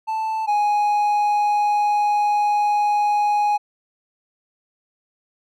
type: tone pair in turn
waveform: triangle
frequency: 880 / 830.6 Hz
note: A5 / G#5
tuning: 0 / 0 cents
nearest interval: minor second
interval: 100 cents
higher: first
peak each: -19 / -14 dBFS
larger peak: second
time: 0.07-0.47 / 0.47-3.58 s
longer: second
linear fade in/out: 20 ms
effects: none